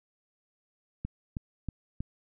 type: click train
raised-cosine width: 5 ms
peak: -21 dBFS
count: 4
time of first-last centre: 1.05-2.005 s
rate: 3.14 Hz
effects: none